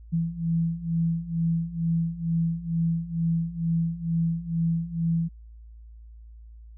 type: beating tone pair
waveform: sine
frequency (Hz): 164.81 / 167.01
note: E3 / E3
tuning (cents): 0 / +23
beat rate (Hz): 2.2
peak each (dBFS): -28 / -25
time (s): 0.12-5.29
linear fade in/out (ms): 20
effects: added 56 Hz sine -43 dBFS peak until 6.77 s